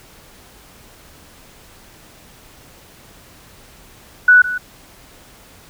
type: tone with echo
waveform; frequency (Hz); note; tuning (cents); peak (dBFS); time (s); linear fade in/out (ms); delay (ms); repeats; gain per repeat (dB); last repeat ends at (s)
sine; 1480; F#6; 0; -5; 4.28-4.42; 5; 160; 1; -14; 4.58
effects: pink hiss -45 dBFS RMS until 5.69 s